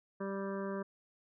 harmonic tone with a mistuned harmonic, 196 Hz, G3, in tune, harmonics 1 / 2 / 3 / 5 / 6 / 7 / 8 / 9, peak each -39 / -40 / -43 / -48 / -48 / -57 / -50 / -59 dBFS, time 0.2-0.83 s, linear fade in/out 10 ms, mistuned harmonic 7, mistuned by -17 cents, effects none

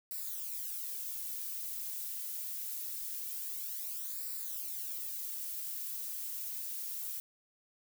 violet noise with flanger, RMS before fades -40 dBFS, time 0.11-7.2 s, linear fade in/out 0 ms, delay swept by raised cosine 0.31 to 3.71 ms, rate 0.24 Hz, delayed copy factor -0.7, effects none

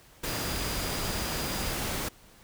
sine tone in noise, 4876 Hz, D#8, 36 cents flat, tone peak -41 dBFS, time 0.26-1.73 s, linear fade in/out 10 ms, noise pink, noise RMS -32 dBFS, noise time 0.23-2.09 s, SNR -12 dB, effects pink hiss -56 dBFS RMS until 2.43 s

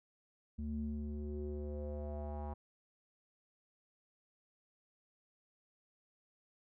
square tone with low-pass filter sweep, 73.9 Hz, D2, 11 cents sharp, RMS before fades -41 dBFS, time 0.58-2.54 s, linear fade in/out 10 ms, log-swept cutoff 190 to 900 Hz, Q 4.2, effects none

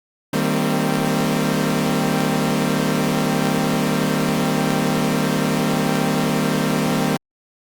sawtooth chord, C minor seventh, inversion first, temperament equal with one note detuned, 155.56 / 196 / 228 / 261.6 Hz, Eb3 / G3 / Bb3 / C4, 0 / 0 / -38 / 0 cents, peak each -19 dBFS, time 0.33-7.17 s, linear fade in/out 5 ms, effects Opus 48 kbps

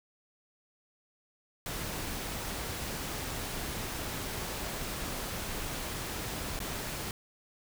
pink noise with dropouts, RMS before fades -37 dBFS, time 1.66-7.11 s, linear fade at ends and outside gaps 1 ms, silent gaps 6.591-6.602 s, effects none

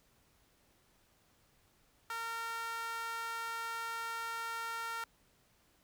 sawtooth tone with high-pass filter, 458.7 Hz, A#4, 28 cents flat, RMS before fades -40 dBFS, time 2.1-5.04 s, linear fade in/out 2 ms, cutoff 1200 Hz, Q 3.9, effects pink hiss -70 dBFS RMS until 5.83 s

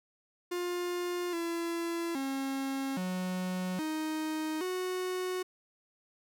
45% pulse tone with pitch steps, 354 / 337.4 / 270.5 / 183.6 / 312.1 / 367.6 Hz, F4 / E4 / C#4 / F#3 / D#4 / F#4, +23 / +40 / -42 / -13 / +5 / -11 cents, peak -32 dBFS, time 0.51-5.43 s, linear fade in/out 10 ms, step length 820 ms, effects none

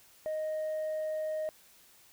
sine tone with tanh clipping, 622.3 Hz, D#5, in tune, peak -32 dBFS, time 0.26-1.49 s, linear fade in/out 0 ms, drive 1 dB, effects white hiss -60 dBFS RMS until 2.12 s

